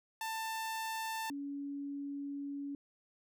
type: tone pair in turn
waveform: sawtooth / sine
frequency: 890 / 282.3 Hz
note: A5 / C#4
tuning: +20 / +32 cents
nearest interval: octave + minor sixth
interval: 1988 cents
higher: first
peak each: -33 / -38 dBFS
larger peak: first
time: 0.21-1.3 / 1.3-2.75 s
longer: second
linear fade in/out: 2 ms
effects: none